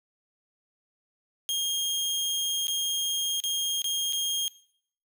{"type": "tone with dropouts", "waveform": "sawtooth", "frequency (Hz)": 3235, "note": "G#7", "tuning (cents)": -46, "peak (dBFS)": -23, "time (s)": [1.49, 4.48], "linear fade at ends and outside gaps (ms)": 0, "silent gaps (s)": [[2.67, 2.681], [3.402, 3.438], [3.819, 3.843], [4.125, 4.131]], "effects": ["noise-tail reverb RT60 0.6 s tail -20 dB re dry"]}